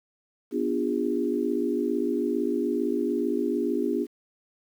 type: chord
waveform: sine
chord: B diminished seventh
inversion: none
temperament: equal with one note detuned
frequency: 246.9 / 293.7 / 349.2 / 406.8 Hz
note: B3 / D4 / F4 / Ab4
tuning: 0 / 0 / 0 / -36 cents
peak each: -29 dBFS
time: 0.51-4.07 s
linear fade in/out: 50 ms
effects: 9-bit